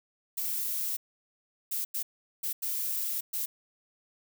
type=noise bursts at uneven times; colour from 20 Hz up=violet; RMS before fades=-32 dBFS; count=6; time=0.37-0.97 / 1.71-1.85 / 1.94-2.03 / 2.43-2.53 / 2.62-3.21 / 3.33-3.46 s; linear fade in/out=10 ms; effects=none